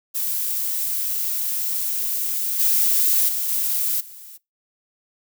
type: noise with level steps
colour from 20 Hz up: violet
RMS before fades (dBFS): -24 / -18 / -24 / -22 / -41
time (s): 0.14-4.38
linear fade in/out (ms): 20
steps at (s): 2.59 / 3.28 / 3.48 / 4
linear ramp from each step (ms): 10
effects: noise-tail reverb RT60 0.2 s tail -22 dB re dry